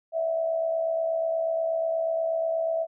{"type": "tone with amplitude modulation", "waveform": "sine", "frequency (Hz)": 655, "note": "E5", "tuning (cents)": -11, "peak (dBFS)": -21, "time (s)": [0.12, 2.87], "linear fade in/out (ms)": 50, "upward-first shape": "sine", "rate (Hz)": 68.3, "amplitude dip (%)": 55, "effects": []}